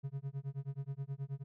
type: tone with tremolo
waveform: triangle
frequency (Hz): 137.8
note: C#3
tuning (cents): -10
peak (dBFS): -33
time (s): 0.03-1.44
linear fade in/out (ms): 20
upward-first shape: sine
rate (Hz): 9.4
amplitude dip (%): 100
effects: none